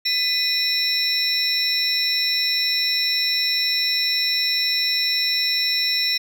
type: tone cluster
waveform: triangle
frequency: 2004 / 2476 / 3857 / 4009 / 5420 Hz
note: B6 / D#7 / B7 / B7 / E8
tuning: +25 / -9 / -42 / +25 / +47 cents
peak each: -27 / -26 / -26 / -25 / -20 dBFS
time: 0.05-6.18 s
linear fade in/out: 10 ms
effects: none